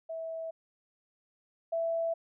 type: tone pair in turn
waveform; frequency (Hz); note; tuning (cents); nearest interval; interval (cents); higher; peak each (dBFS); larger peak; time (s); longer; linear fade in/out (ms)
sine; 652 / 663; E5 / E5; -19 / +10; unison; 29; second; -35 / -28; second; 0.09-0.51 / 1.72-2.14; neither; 10
effects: none